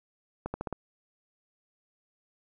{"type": "accelerating click train", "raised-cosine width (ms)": 1, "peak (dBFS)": -19, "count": 5, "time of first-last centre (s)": [0.46, 0.727], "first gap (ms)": 80, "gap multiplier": 0.88, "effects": []}